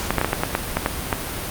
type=clicks; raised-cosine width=0.5 ms; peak=-3 dBFS; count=10; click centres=0.106 / 0.183 / 0.214 / 0.246 / 0.331 / 0.435 / 0.551 / 0.77 / 0.861 / 1.128 s; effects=pink hiss -28 dBFS RMS until 1.5 s + Opus 48 kbps